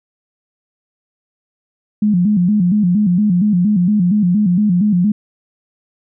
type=tone with vibrato; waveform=sine; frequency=192.9 Hz; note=G3; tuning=28 cents flat; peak=-10 dBFS; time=2.02-5.12 s; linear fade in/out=5 ms; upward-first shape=square; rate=4.3 Hz; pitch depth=150 cents each way; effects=none